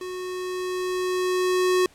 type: tone with level ramp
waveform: square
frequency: 366.6 Hz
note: F#4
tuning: 16 cents flat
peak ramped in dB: -32 to -18 dBFS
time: 0.01-1.86 s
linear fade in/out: 2 ms
effects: pink hiss -55 dBFS RMS until 1.94 s + low-pass 11000 Hz 12 dB/octave